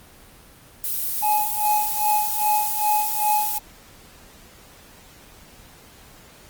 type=noise; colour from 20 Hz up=violet; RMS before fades=-25 dBFS; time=0.84-3.58 s; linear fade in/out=0 ms
type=tone with tremolo; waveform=triangle; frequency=844 Hz; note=G#5; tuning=28 cents sharp; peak=-15 dBFS; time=1.22-3.59 s; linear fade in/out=10 ms; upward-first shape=sine; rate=2.5 Hz; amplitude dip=85%
effects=pink hiss -48 dBFS RMS until 6.49 s + Opus 24 kbps